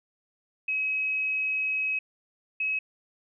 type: tone pair in turn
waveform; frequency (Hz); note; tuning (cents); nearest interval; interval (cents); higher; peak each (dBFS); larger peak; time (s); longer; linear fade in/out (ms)
sine; 2550 / 2561; D#7 / D#7; +42 / +49; unison; 7; second; -25; neither; 0.68-1.99 / 2.6-2.79; first; 5
effects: none